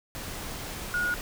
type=tone in noise; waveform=sine; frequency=1443 Hz; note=F#6; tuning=44 cents flat; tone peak=-25 dBFS; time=0.94-1.14 s; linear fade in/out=0 ms; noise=pink; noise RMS=-37 dBFS; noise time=0.15-1.21 s; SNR=+9 dB; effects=none